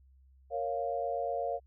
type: chord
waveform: sine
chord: Bb minor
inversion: none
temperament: equal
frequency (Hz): 466.2 / 554.4 / 698.5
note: Bb4 / Db5 / F5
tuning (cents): 0 / 0 / 0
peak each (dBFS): -37 / -35 / -34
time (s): 0.5-1.6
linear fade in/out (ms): 50
effects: added 66 Hz sine -58 dBFS peak until 1.66 s